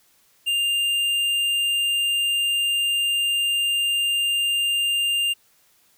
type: tone with tanh clipping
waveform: triangle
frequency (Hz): 2800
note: F7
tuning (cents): +4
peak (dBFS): -21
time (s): 0.46-5.34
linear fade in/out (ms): 20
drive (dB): 15
effects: white hiss -60 dBFS RMS until 5.97 s